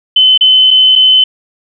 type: tone with dropouts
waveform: sine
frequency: 3044 Hz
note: F#7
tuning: 48 cents sharp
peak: -3 dBFS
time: 0.16-1.24 s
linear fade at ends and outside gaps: 5 ms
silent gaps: 0.377-0.409 / 0.707-0.71 / 0.955-0.959 s
effects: none